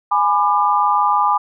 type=chord; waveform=sine; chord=G# diminished; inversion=none; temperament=just; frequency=830.6 / 996.7 / 1196.1 Hz; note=G#5 / B5 / D6; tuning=0 / +16 / +31 cents; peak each=-17 dBFS; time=0.11-1.38 s; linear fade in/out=10 ms; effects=none